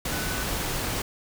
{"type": "tone in noise", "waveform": "sine", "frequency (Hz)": 1494, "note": "F#6", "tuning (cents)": 16, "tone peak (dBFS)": -36, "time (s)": [0.12, 0.43], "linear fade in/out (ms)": 5, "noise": "pink", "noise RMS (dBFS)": -29, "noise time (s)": [0.05, 1.02], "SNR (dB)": -10, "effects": []}